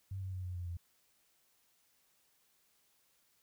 sine tone with pitch steps, 96.4 / 94.31 / 92.26 / 90.26 / 88.3 / 86.38 Hz, G2 / F#2 / F#2 / F#2 / F2 / F2, -28 / +34 / -4 / -42 / +20 / -18 cents, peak -38 dBFS, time 0.11-0.77 s, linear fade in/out 5 ms, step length 110 ms, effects white hiss -73 dBFS RMS until 3.42 s

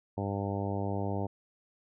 harmonic tone, 99.5 Hz, G2, 26 cents sharp, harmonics 1 / 2 / 3 / 4 / 5 / 6 / 7 / 8 / 9, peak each -34 / -37 / -39 / -40 / -41 / -42 / -42 / -43 / -44 dBFS, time 0.17-1.27 s, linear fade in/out 10 ms, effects none

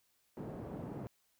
pink band-pass noise, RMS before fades -44 dBFS, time 0.37-1.07 s, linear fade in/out 0 ms, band 120 to 550 Hz, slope 12 dB/octave, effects white hiss -75 dBFS RMS until 1.39 s

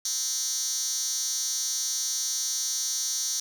10% pulse tone with high-pass filter, 260 Hz, C4, 11 cents flat, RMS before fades -29 dBFS, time 0.05-3.4 s, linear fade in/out 2 ms, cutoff 5500 Hz, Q 8.8, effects none

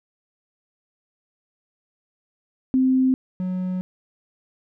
sine / triangle tone pair in turn, 260 / 183.85 Hz, C4 / F#3, -11 / -11 cents, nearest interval tritone, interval 600 cents, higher first, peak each -15 / -21 dBFS, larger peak first, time 2.74-3.14 / 3.4-3.81 s, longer second, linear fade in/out 0 ms, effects none

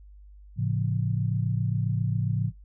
sine chord, A augmented, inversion none, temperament just, 110 / 137.5 / 171.88 Hz, A2 / C#3 / E#3, 0 / -14 / -27 cents, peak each -26 / -28 / -31 dBFS, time 0.56-2.52 s, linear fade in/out 50 ms, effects noise-tail reverb RT60 0.2 s tail -25 dB re dry + added 50 Hz sine -46 dBFS peak until 2.64 s

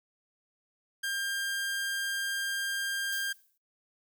sawtooth tone, 1599 Hz, G6, 34 cents sharp, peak -27 dBFS, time 1.03-3.33 s, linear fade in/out 10 ms
violet noise with exponential decay, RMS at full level -38 dBFS, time 3.12-3.58 s, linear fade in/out 5 ms, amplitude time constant 99 ms
effects noise-tail reverb RT60 0.3 s tail -26 dB re dry

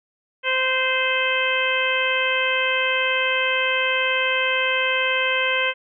harmonic tone, 519 Hz, C5, 14 cents flat, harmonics 1 / 2 / 3 / 4 / 5 / 6, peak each -26 / -28 / -25 / -25 / -24 / -27 dBFS, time 0.43-5.74 s, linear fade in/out 50 ms, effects none

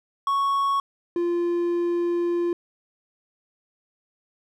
triangle tone pair in turn, 1108.7 / 346.3 Hz, C#6 / F4, 0 / -15 cents, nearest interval octave + minor sixth, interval 2015 cents, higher first, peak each -18 / -19 dBFS, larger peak first, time 0.27-0.8 / 1.16-2.53 s, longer second, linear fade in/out 2 ms, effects none

